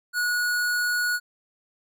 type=tone; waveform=square; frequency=1458 Hz; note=F#6; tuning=26 cents flat; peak=-23 dBFS; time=0.13-1.2 s; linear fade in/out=50 ms; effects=none